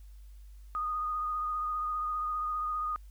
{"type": "tone with vibrato", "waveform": "sine", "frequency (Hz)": 1235, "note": "D#6", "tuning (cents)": -13, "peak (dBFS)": -30, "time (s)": [0.75, 2.96], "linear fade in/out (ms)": 0, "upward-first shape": "triangle", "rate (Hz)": 15, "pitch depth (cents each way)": 27, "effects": ["added 50 Hz sine -47 dBFS peak until 3.1 s", "white hiss -69 dBFS RMS until 3.1 s"]}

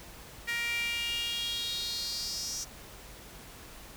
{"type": "tone with high-pass filter sweep", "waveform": "sawtooth", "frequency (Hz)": 470, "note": "A#4", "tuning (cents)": 14, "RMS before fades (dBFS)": -34, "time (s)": [0.47, 2.65], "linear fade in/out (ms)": 20, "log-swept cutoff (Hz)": [2000, 5900], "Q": 5.9, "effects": ["added 50 Hz sine -56 dBFS peak until 3.96 s", "pink hiss -49 dBFS RMS until 3.96 s"]}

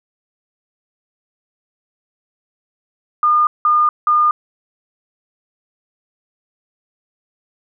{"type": "tone bursts", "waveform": "sine", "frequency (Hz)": 1214, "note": "D#6", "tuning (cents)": -43, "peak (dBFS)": -10, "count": 3, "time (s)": [3.23, 4.31], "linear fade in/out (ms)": 2, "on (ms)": 240, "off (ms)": 180, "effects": []}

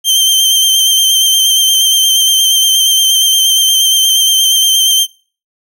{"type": "tone with vibrato", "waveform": "sawtooth", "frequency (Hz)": 3136, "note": "G7", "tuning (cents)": 0, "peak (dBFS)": -4, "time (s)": [0.04, 5.07], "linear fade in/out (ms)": 50, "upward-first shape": "sine", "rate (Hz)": 8.5, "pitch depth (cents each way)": 25, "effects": ["noise-tail reverb RT60 0.4 s tail -24 dB re dry"]}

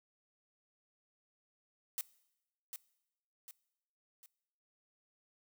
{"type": "noise with echo", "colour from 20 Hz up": "blue", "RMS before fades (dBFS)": -37, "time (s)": [1.98, 2.01], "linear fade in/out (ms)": 0, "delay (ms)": 750, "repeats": 3, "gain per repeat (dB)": -7, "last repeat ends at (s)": 4.26, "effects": ["noise-tail reverb RT60 0.9 s tail -21 dB re dry"]}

